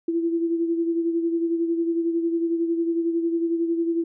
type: beating tone pair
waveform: sine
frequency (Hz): 333.7 / 344.7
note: E4 / F4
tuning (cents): +21 / -23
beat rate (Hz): 11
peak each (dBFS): -21 / -30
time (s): 0.08-4.04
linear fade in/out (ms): 5
effects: none